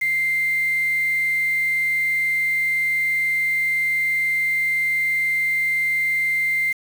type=tone with quantisation; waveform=sine; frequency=2093 Hz; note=C7; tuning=in tune; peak=-18 dBFS; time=0.01-6.73 s; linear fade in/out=10 ms; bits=6; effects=none